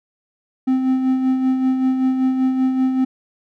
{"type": "tone with tremolo", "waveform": "triangle", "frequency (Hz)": 260.2, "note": "C4", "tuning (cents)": -9, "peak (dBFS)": -11, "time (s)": [0.67, 3.05], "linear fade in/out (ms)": 10, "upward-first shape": "sine", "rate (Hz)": 5.2, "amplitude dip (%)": 45, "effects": []}